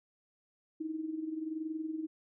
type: tone with amplitude modulation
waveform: sine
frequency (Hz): 316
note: D#4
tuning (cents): +27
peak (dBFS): -32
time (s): 0.8-2.07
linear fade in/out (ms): 10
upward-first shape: sine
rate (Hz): 21.1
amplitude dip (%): 65
effects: none